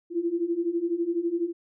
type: beating tone pair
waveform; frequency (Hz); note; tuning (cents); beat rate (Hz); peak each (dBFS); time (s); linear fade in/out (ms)
sine; 333 / 345; E4 / F4; +18 / -21; 12; -29 / -26; 0.1-1.53; 50
effects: none